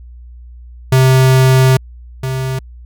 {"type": "tone pair in turn", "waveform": "square", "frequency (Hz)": [130.81, 131.3], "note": ["C3", "C3"], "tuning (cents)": [0, 6], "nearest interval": "unison", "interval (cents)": 6, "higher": "second", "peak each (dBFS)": [-7, -17], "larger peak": "first", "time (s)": [[0.92, 1.77], [2.23, 2.59]], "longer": "first", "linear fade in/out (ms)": 5, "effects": ["added 60 Hz sine -32 dBFS peak until 2.85 s"]}